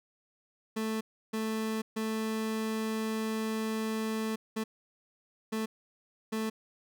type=tone bursts at uneven times; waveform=30% pulse; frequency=220 Hz; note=A3; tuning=in tune; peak=-28 dBFS; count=6; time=0.76-1.01 / 1.33-1.82 / 1.96-4.36 / 4.56-4.64 / 5.52-5.66 / 6.32-6.5 s; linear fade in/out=10 ms; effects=none